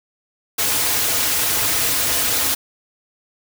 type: noise with comb filter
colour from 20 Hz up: white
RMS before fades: -19 dBFS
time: 0.58-2.55 s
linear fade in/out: 10 ms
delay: 5.2 ms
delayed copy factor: -0.65
effects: none